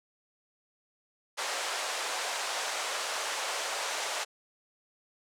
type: band-pass noise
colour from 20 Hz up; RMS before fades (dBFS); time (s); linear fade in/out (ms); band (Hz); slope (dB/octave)
pink; -34; 1.37-4.25; 20; 550 to 8800; 24
effects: none